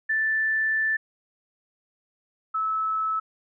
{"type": "tone pair in turn", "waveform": "sine", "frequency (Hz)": [1762, 1301.9], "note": ["A6", "E6"], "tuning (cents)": [2, -22], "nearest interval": "perfect fourth", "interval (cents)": 524, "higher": "first", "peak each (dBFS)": [-21, -23], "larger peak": "first", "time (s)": [[0.09, 0.97], [2.54, 3.2]], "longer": "first", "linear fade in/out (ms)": 10, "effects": []}